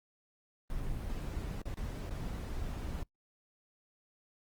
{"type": "noise with dropouts", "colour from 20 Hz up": "brown", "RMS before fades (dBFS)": -38, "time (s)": [0.7, 3.03], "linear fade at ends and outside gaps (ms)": 1, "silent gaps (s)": [[1.618, 1.656], [1.743, 1.771], [2.095, 2.107]], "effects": ["noise-tail reverb RT60 0.1 s tail -23 dB re dry", "Opus 24 kbps"]}